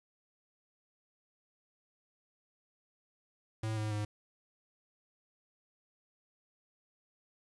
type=tone with pitch steps; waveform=square; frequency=110 / 107.49 / 105.03 Hz; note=A2 / A2 / G#2; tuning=0 / -40 / +20 cents; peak=-34 dBFS; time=3.63-4.05 s; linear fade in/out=5 ms; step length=140 ms; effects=resampled to 24000 Hz + 10-bit